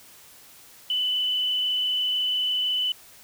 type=tone with frequency modulation; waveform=sine; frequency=3000 Hz; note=F#7; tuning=23 cents sharp; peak=-22 dBFS; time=0.9-2.92 s; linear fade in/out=2 ms; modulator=26 Hz; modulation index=1.5; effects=white hiss -50 dBFS RMS until 3.23 s